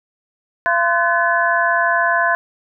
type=tone cluster; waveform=sine; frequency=683 / 1031 / 1506 / 1720 Hz; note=F5 / C6 / F#6 / A6; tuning=-39 / -26 / +30 / -40 cents; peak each=-19 dBFS; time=0.66-2.35 s; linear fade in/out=0 ms; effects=none